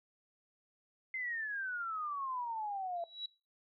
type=exponential sweep; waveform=sine; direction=down; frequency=2093 to 670 Hz; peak=-36 dBFS; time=1.14-3.04 s; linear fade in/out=2 ms
type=tone with exponential growth; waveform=sine; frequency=3900 Hz; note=B7; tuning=23 cents flat; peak=-35 dBFS; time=2.96-3.26 s; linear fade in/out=5 ms; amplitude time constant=64 ms
effects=noise-tail reverb RT60 0.3 s tail -19 dB re dry